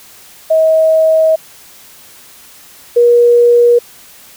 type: tone pair in turn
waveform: sine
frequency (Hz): 638 / 478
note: D#5 / A#4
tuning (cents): +43 / +43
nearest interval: perfect fourth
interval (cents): 500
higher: first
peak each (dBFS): -6 / -4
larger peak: second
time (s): 0.5-1.36 / 2.96-3.79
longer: first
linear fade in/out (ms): 10
effects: white hiss -39 dBFS RMS until 4.36 s